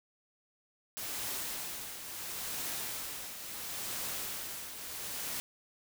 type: noise with tremolo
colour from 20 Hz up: white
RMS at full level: -37 dBFS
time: 0.97-5.4 s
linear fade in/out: 0 ms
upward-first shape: triangle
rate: 0.73 Hz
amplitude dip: 60%
effects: none